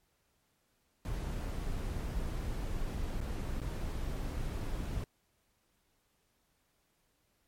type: noise with dropouts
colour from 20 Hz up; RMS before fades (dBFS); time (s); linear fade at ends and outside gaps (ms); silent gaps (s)
brown; -36; 1.05-5.04; 1; 3.205-3.212 / 3.603-3.616
effects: pink hiss -75 dBFS RMS until 7.47 s + MP3 64 kbps